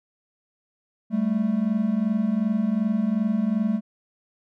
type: tone pair together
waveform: triangle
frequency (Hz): 197.33 / 220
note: G3 / A3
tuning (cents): +12 / 0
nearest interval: major second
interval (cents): 188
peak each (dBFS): -23 / -20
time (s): 1.1-3.81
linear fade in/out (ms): 50
effects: none